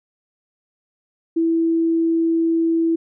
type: tone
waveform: sine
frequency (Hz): 329.6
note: E4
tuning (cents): 0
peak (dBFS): -15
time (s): 1.36-2.96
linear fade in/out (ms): 10
effects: none